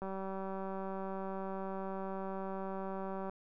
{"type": "click train", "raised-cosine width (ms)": 1, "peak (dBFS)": -28, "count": 630, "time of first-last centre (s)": [0.02, 3.296], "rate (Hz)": 192, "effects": []}